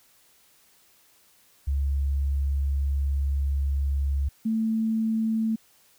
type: tone pair in turn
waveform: sine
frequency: 69.5 / 222.2 Hz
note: C#2 / A3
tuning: +5 / +17 cents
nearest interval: octave + minor sixth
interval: 2012 cents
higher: second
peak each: -22 dBFS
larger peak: neither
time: 1.67-4.29 / 4.45-5.56 s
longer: first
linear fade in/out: 10 ms
effects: white hiss -60 dBFS RMS until 5.98 s